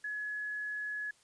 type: tone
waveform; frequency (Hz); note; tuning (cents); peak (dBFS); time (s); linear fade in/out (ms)
sine; 1694; G#6; +34; -35; 0.04-1.11; 5
effects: white hiss -66 dBFS RMS until 1.23 s + resampled to 22050 Hz